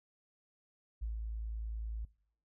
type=tone with ADSR envelope; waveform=sine; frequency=55 Hz; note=A1; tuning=in tune; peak=-34 dBFS; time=1.01-2.05 s; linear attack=18 ms; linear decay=130 ms; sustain=-3 dB; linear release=4 ms; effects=noise-tail reverb RT60 0.6 s tail -22 dB re dry